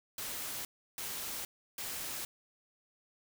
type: noise bursts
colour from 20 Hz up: white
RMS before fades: -40 dBFS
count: 3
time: 0.18-2.25 s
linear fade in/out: 2 ms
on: 470 ms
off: 330 ms
effects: none